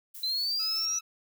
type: noise with tremolo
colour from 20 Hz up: violet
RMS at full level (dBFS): -43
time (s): 0.14-0.86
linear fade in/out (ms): 10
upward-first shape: triangle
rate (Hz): 8.4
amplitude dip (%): 25
type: exponential sweep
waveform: sine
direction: up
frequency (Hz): 4020 to 5920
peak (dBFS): -27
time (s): 0.23-0.99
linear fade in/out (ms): 5
type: tone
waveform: 15% pulse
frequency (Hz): 1308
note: E6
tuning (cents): -14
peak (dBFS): -36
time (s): 0.59-1.01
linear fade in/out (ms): 10
effects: none